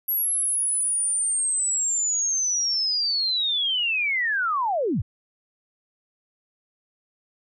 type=linear sweep; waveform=sine; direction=down; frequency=11630 to 65.41 Hz; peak=-21 dBFS; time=0.08-5.02 s; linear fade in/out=10 ms; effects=none